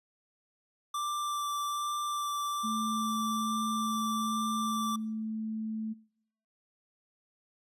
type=tone with vibrato; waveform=square; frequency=1174.7 Hz; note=D6; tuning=in tune; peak=-32 dBFS; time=0.94-4.96 s; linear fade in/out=5 ms; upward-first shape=sine; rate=1.2 Hz; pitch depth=10 cents each way
type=tone; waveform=sine; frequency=219.3 Hz; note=A3; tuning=6 cents flat; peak=-33 dBFS; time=2.63-5.94 s; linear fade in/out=20 ms
effects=noise-tail reverb RT60 0.7 s tail -24 dB re dry + resampled to 32000 Hz